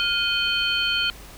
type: tone cluster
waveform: sine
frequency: 1416 / 2485 / 3104 / 4340 Hz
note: F6 / D#7 / G7 / C#8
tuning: +23 / -3 / -18 / -37 cents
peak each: -26 / -28 / -23 / -29 dBFS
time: 0-1.1 s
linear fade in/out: 0 ms
effects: added 50 Hz sine -44 dBFS peak until 1.37 s + pink hiss -44 dBFS RMS until 1.37 s